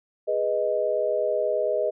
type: chord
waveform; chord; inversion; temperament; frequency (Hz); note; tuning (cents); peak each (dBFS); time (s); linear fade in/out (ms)
sine; G# minor; none; equal; 415.3 / 493.9 / 622.3; G#4 / B4 / D#5; 0 / 0 / 0; -28 / -27 / -24; 0.27-1.91; 20
effects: none